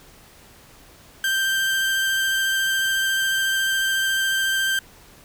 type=tone with vibrato; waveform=30% pulse; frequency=1568 Hz; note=G6; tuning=in tune; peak=-17 dBFS; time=1.24-4.79 s; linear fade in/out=2 ms; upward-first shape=sine; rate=14 Hz; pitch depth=9 cents each way; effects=pink hiss -49 dBFS RMS until 5.24 s